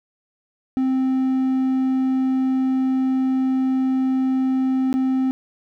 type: tone with dropouts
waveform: triangle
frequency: 261.6 Hz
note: C4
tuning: in tune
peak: -15 dBFS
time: 0.77-5.31 s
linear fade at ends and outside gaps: 0 ms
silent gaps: 4.928-4.94 s
effects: none